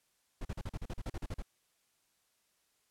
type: noise bursts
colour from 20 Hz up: brown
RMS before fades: -38 dBFS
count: 13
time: 0.41-1.423 s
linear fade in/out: 5 ms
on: 41 ms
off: 40 ms
effects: white hiss -75 dBFS RMS until 2.9 s + low-pass 12000 Hz 12 dB/octave